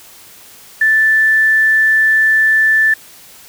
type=tone with quantisation; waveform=sine; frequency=1760 Hz; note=A6; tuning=in tune; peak=-8 dBFS; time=0.81-2.94 s; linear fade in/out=5 ms; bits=6; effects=white hiss -40 dBFS RMS until 3.48 s